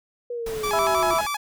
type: exponential sweep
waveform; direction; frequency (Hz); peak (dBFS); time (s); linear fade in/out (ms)
sine; down; 487.6 to 349.2; -27; 0.3-1.14; 5
type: noise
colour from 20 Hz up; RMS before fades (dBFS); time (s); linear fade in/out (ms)
pink; -37; 0.46-1.26; 5
type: tone with vibrato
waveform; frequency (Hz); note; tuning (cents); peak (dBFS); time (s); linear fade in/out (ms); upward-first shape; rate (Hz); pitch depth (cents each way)
sawtooth; 987.8; B5; 0; -21; 0.63-1.37; 10; square; 6.3; 280
type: harmonic tone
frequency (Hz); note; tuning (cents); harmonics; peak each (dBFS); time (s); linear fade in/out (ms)
329.6; E4; 0; 2 / 3 / 4; -23 / -25 / -26; 0.73-1.21; 5
effects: none